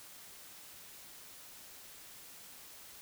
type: silence
effects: white hiss -53 dBFS RMS until 3.01 s